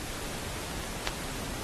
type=clicks; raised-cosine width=0.2 ms; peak=-23 / -23 / -23 / -8 dBFS; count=4; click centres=0.449 / 0.714 / 0.838 / 1.074 s; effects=pink hiss -38 dBFS RMS until 1.63 s + AAC 32 kbps